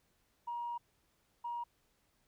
sine tone bursts at uneven times, 950 Hz, A#5, 33 cents sharp, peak -36 dBFS, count 2, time 0.47-0.78 / 1.44-1.64 s, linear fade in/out 10 ms, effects tanh soft clip ceiling -32 dBFS + pink hiss -75 dBFS RMS until 2.27 s

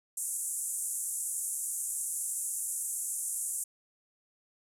white band-pass noise, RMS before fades -35 dBFS, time 0.17-3.64 s, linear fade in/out 5 ms, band 7300 to 11000 Hz, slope 48 dB/octave, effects none

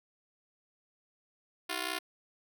5% pulse ring-modulated tone, 352.9 Hz, F4, 18 cents sharp, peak -19 dBFS, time 1.69-1.99 s, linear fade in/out 10 ms, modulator 31.7 Hz, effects none

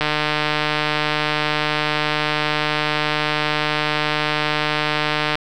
click train, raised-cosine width 0.3 ms, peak -3 dBFS, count 808, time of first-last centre 0.01-5.354 s, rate 151 Hz, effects none

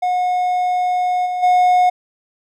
triangle tone with level steps, 725 Hz, F#5, 35 cents flat, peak -13 / -17 / -8 dBFS, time 0.02-1.9 s, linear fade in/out 10 ms, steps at 1.25 / 1.42 s, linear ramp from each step 20 ms, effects none

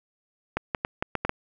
clicks, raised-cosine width 0.5 ms, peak -10 dBFS, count 7, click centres 0.57 / 0.748 / 0.849 / 1.025 / 1.153 / 1.25 / 1.294 s, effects none

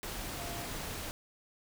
sine tone in noise, 690 Hz, F5, 21 cents flat, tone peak -45 dBFS, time 0.38-0.65 s, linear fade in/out 0 ms, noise pink, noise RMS -40 dBFS, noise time 0.03-1.11 s, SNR -8 dB, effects none

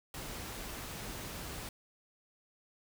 pink noise, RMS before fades -43 dBFS, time 0.14-1.69 s, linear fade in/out 2 ms, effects none

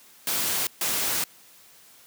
white noise bursts at uneven times, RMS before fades -26 dBFS, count 2, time 0.27-0.67 / 0.81-1.24 s, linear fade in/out 2 ms, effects white hiss -53 dBFS RMS until 2.06 s + high-pass 100 Hz 12 dB/octave

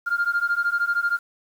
sine beating tone pair, 1396.9 / 1409.9 Hz, F6 / F6, 0 / +16 cents, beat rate 13 Hz, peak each -22 dBFS, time 0.06-1.19 s, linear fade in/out 20 ms, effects tanh soft clip ceiling -15 dBFS + 8-bit

